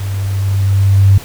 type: tone with level ramp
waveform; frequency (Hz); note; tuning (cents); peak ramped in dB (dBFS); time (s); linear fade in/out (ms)
sine; 98; G2; 0; -17 to -3; 0-1.18; 5
effects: pink hiss -32 dBFS RMS until 1.24 s